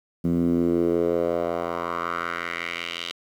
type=tone with band-pass filter sweep; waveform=10% pulse; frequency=85.4 Hz; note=F2; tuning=38 cents flat; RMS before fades=-25 dBFS; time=0.24-3.12 s; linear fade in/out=10 ms; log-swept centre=200 to 3400 Hz; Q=2.7; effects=9-bit